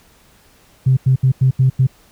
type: tone bursts at uneven times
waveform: sine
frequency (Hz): 130.81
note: C3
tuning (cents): 0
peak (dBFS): -8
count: 6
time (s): 0.86-0.97 / 1.06-1.16 / 1.23-1.32 / 1.41-1.51 / 1.59-1.7 / 1.79-1.87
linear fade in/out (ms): 10
effects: tanh soft clip ceiling -4 dBFS + pink hiss -51 dBFS RMS until 2.11 s